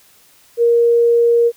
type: tone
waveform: sine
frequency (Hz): 469.9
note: A#4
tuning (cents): +14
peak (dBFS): -9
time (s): 0.57-1.52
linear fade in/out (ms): 50
effects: white hiss -50 dBFS RMS until 1.56 s